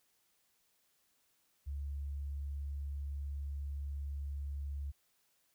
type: tone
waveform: sine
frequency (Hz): 70.7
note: C#2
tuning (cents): +35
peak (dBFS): -37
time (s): 1.66-4.92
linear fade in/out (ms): 20
effects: white hiss -75 dBFS RMS until 5.54 s